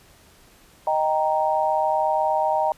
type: chord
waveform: sine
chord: Eb major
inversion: none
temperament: equal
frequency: 622.3 / 784 / 932.3 Hz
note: Eb5 / G5 / Bb5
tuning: 0 / 0 / 0 cents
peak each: -23 dBFS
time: 0.87-2.72 s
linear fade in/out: 2 ms
effects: pink hiss -53 dBFS RMS until 2.77 s + resampled to 32000 Hz